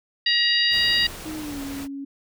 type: harmonic tone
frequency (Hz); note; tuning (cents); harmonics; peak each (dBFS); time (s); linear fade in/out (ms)
950; A#5; +33; 2 / 3 / 4 / 5; -23 / -23 / -23 / -23; 0.26-1.07; 5
type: noise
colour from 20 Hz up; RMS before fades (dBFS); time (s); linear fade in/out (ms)
pink; -37; 0.7-1.88; 50
type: tone with pitch glide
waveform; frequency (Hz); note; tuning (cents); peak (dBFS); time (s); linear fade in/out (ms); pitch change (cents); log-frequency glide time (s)
sine; 311.1 to 277.2; D#4 to C#4; 0 to 0; -30; 1.25-2.05; 10; -200; 1.37-1.61
effects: none